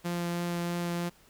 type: tone with vibrato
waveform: sawtooth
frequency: 173.1 Hz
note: F3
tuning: 15 cents flat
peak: -26 dBFS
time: 0.04-1.1 s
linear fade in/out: 20 ms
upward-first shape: triangle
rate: 3.1 Hz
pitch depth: 9 cents each way
effects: pink hiss -60 dBFS RMS until 1.29 s